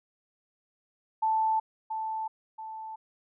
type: tone with echo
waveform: sine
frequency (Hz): 880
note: A5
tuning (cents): 0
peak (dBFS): -23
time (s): 1.22-1.6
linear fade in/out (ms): 10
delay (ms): 680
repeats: 2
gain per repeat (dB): -7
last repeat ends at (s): 2.96
effects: none